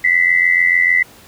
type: tone pair together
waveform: sine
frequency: 1960.3 / 2047 Hz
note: B6 / C7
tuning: -13 / -38 cents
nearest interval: minor second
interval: 75 cents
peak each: -13 dBFS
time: 0.04-1.03 s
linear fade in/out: 5 ms
effects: pink hiss -43 dBFS RMS until 1.27 s + high-pass 60 Hz 12 dB/octave